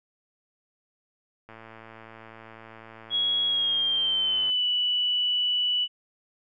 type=click train; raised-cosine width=0.5 ms; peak=-30 dBFS; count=338; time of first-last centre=1.49-4.499 s; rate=112 Hz
type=tone with pitch glide; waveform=sine; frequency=3322 to 2960 Hz; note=G#7 to F#7; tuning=0 to 0 cents; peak=-22 dBFS; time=3.1-5.88 s; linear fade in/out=50 ms; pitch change=-200 cents; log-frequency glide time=3.47-4.65 s
effects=none